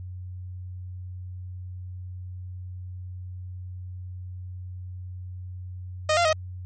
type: tone with pitch steps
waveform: sawtooth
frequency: 619 / 690 / 628 Hz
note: D#5 / F5 / D#5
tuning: -9 / -21 / +16 cents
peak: -15 dBFS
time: 6.09-6.33 s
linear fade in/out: 5 ms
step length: 80 ms
effects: added 91 Hz sine -34 dBFS peak until 6.65 s + MP3 32 kbps